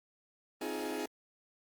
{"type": "chord", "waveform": "sawtooth", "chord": "F minor seventh", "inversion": "second", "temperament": "just", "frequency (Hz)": [261.9, 314.3, 349.2, 419.1], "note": ["C4", "Eb4", "F4", "Ab4"], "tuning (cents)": [2, 18, 0, 16], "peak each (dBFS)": [-38, -36, -38, -35], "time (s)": [0.61, 1.06], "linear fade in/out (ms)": 5, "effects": ["Opus 24 kbps"]}